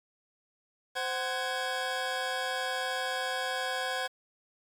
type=tone cluster; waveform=25% pulse; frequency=519 / 749 / 1660 Hz; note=C5 / F#5 / G#6; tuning=-14 / +21 / -1 cents; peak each=-32 / -31 / -31 dBFS; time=0.95-4.08 s; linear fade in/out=20 ms; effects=low-pass 8000 Hz 12 dB/octave + 9-bit